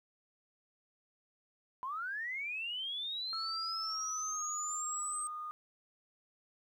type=linear sweep; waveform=sine; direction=up; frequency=987.8 to 8372 Hz; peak=-36 dBFS; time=1.83-5.27 s; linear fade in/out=0 ms
type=tone with pitch glide; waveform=sine; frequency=1322 to 1226.4 Hz; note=E6 to D#6; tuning=+5 to -25 cents; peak=-39 dBFS; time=3.33-5.51 s; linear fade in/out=0 ms; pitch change=-130 cents; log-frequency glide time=3.75-4.57 s
effects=tanh soft clip ceiling -27 dBFS + 12-bit